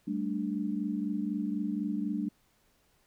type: chord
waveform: sine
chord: G suspended second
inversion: none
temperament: equal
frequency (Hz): 196 / 220 / 293.7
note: G3 / A3 / D4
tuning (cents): 0 / 0 / 0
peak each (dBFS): -34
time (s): 0.07-2.29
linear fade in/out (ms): 10
effects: pink hiss -69 dBFS RMS until 3.06 s